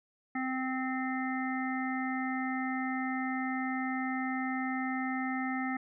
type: harmonic tone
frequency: 260 Hz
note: C4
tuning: 11 cents flat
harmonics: 1 / 3 / 5 / 7 / 8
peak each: -33 / -38 / -41 / -40 / -41 dBFS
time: 0.35-5.77 s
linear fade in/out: 5 ms
effects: none